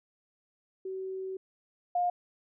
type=tone pair in turn; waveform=sine; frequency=379.2 / 709.7 Hz; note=F#4 / F5; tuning=+43 / +28 cents; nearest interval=major seventh; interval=1085 cents; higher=second; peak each=-34 / -25 dBFS; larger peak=second; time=0.85-1.37 / 1.95-2.1 s; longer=first; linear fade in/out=5 ms; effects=none